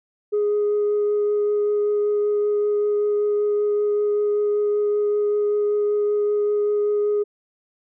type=tone with vibrato; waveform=sine; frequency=415.3 Hz; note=G#4; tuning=in tune; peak=-16 dBFS; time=0.32-7.24 s; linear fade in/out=20 ms; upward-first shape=triangle; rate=5.2 Hz; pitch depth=9 cents each way; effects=tanh soft clip ceiling -15 dBFS